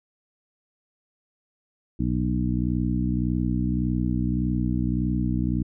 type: harmonic tone with a mistuned harmonic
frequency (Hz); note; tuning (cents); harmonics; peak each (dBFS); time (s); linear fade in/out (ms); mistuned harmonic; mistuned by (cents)
61.74; B1; 0; 1 / 2 / 3 / 4 / 5; -28 / -28 / -27 / -28 / -30; 1.99-5.63; 10; 1; +40
effects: none